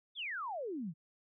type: exponential sweep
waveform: sine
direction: down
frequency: 3641 to 146.83 Hz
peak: -37 dBFS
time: 0.15-0.94 s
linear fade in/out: 50 ms
effects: none